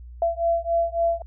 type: beating tone pair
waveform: sine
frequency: 673 / 676.6 Hz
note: E5 / E5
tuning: +36 / +45 cents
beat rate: 3.6 Hz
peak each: -23 / -23 dBFS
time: 0.22-1.22 s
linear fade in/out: 2 ms
effects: added 60 Hz sine -38 dBFS peak until 1.26 s